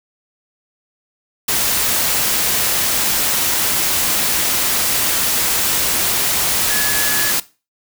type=tone in noise; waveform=sine; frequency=1700 Hz; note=G#6; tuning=40 cents sharp; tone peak=-21 dBFS; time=6.7-7.31 s; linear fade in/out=5 ms; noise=white; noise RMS=-17 dBFS; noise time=1.48-7.4 s; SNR=-7 dB; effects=noise-tail reverb RT60 0.3 s tail -18 dB re dry